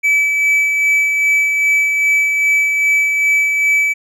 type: tone with tremolo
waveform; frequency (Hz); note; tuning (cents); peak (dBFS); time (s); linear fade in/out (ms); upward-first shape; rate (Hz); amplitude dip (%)
triangle; 2300; D7; -37; -8; 0.03-3.94; 20; sine; 2.5; 35
effects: none